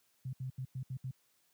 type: tone bursts at uneven times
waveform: sine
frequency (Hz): 129.9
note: C3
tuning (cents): -12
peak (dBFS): -36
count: 6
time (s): 0.25-0.33 / 0.4-0.5 / 0.58-0.65 / 0.75-0.83 / 0.9-0.97 / 1.04-1.11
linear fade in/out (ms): 5
effects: white hiss -73 dBFS RMS until 1.53 s + high-pass 80 Hz 12 dB/octave